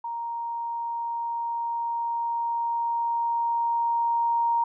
sine tone with level ramp, 934 Hz, A#5, 3 cents sharp, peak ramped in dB -29 to -20 dBFS, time 0.04-4.64 s, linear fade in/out 5 ms, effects none

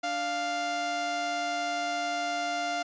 sawtooth tone pair together, 293.7 / 698.5 Hz, D4 / F5, 0 / 0 cents, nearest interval octave + minor third, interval 1500 cents, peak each -35 / -25 dBFS, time 0.03-2.83 s, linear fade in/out 10 ms, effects resampled to 16000 Hz

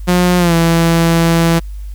sawtooth tone with pitch glide, 178.7 to 166.73 Hz, F3 to E3, +40 to +20 cents, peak -5 dBFS, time 0.07-1.6 s, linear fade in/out 20 ms, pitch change -120 cents, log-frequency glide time 0.38-0.54 s, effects added 50 Hz sine -23 dBFS peak until 1.94 s + white hiss -50 dBFS RMS until 1.94 s

